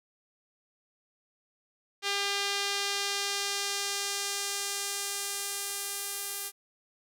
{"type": "tone with band-pass filter sweep", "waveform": "sawtooth", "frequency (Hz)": 400.6, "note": "G4", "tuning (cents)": 38, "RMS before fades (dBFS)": -33, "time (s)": [2.02, 6.52], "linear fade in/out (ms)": 50, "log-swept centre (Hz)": [3700, 12000], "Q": 1, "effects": []}